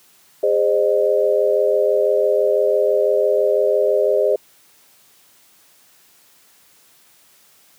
sine tone cluster, 409.1 / 525 / 611 Hz, G#4 / C5 / D#5, -26 / +6 / -32 cents, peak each -18 dBFS, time 0.43-4.36 s, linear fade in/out 5 ms, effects white hiss -53 dBFS RMS until 7.78 s + high-pass 100 Hz 12 dB/octave

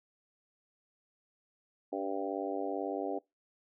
harmonic tone with a mistuned harmonic, 98 Hz, G2, in tune, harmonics 3 / 4 / 5 / 6 / 7 / 8, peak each -38 / -39 / -40 / -41 / -41 / -42 dBFS, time 1.92-3.19 s, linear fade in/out 10 ms, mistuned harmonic 3, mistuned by -27 cents, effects noise-tail reverb RT60 0.2 s tail -23 dB re dry

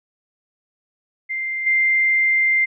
sine tone with level steps, 2093 Hz, C7, in tune, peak -22 / -14 dBFS, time 1.29-2.66 s, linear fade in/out 20 ms, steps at 1.66 s, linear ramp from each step 10 ms, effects none

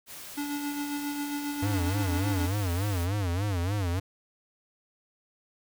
white noise, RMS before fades -43 dBFS, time 0.06-3.08 s, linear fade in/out 50 ms
square tone with tremolo, 289 Hz, D4, 28 cents flat, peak -30 dBFS, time 0.37-2.47 s, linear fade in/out 10 ms, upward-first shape sine, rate 7.4 Hz, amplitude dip 40%
square tone with vibrato, 94.6 Hz, F#2, 39 cents sharp, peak -27 dBFS, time 1.62-4 s, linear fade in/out 10 ms, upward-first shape sine, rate 3.4 Hz, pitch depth 180 cents each way
effects none

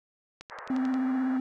click train, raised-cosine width 0.2 ms, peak -25 dBFS, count 7, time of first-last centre 0.41-0.941 s, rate 11.3 Hz
white band-pass noise, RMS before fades -43 dBFS, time 0.5-1.39 s, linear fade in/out 20 ms, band 430 to 1800 Hz, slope 48 dB/octave
triangle tone with vibrato, 260 Hz, C4, 11 cents flat, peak -23 dBFS, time 0.7-1.4 s, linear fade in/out 2 ms, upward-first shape triangle, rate 16 Hz, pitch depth 34 cents each way
effects none

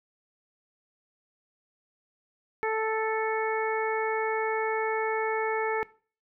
harmonic tone, 440 Hz, A4, in tune, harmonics 1 / 2 / 3 / 4 / 5, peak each -28 / -31 / -36 / -35 / -35 dBFS, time 2.63-5.83 s, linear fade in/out 0 ms, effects noise-tail reverb RT60 0.4 s tail -20 dB re dry

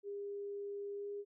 sine tone with pitch glide, 404 to 407 Hz, G#4 to G#4, -48 to -35 cents, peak -40 dBFS, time 0.03-1.25 s, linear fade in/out 50 ms, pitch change +13 cents, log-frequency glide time 0.95-1.09 s, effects none

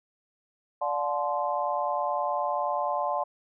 sine tone cluster, 586 / 716 / 865 / 1041 Hz, D5 / F5 / A5 / C6, -4 / +43 / -30 / -9 cents, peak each -31 dBFS, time 0.81-3.24 s, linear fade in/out 10 ms, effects none

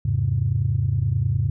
sine chord, E augmented, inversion none, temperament equal with one note detuned, 82.41 / 103.83 / 133.56 Hz, E2 / G#2 / B#2, 0 / 0 / +36 cents, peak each -26 / -21 / -22 dBFS, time 0.05-1.5 s, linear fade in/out 5 ms, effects tanh soft clip ceiling -10 dBFS

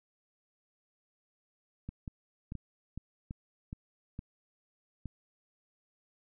clicks, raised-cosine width 5 ms, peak -27 dBFS, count 9, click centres 1.89 / 2.078 / 2.521 / 2.553 / 2.976 / 3.309 / 3.729 / 4.191 / 5.057 s, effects none

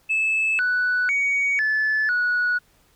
sine tone with pitch steps, 2613 / 1484 / 2245 / 1735 / 1464 Hz, E7 / F#6 / C#7 / A6 / F#6, -16 / +5 / +21 / -25 / -19 cents, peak -17 dBFS, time 0.09-2.59 s, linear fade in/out 20 ms, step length 500 ms, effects tanh soft clip ceiling -16 dBFS + pink hiss -60 dBFS RMS until 2.95 s

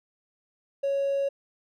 triangle tone with hard clipping, 554.4 Hz, C#5, in tune, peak -24 dBFS, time 0.83-1.29 s, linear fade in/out 10 ms, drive 4 dB, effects none

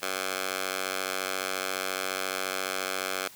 10% pulse tone with high-pass filter, 94.4 Hz, F#2, 35 cents sharp, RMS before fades -32 dBFS, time 0.02-3.28 s, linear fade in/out 5 ms, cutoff 810 Hz, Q 0.62, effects white hiss -50 dBFS RMS until 3.35 s

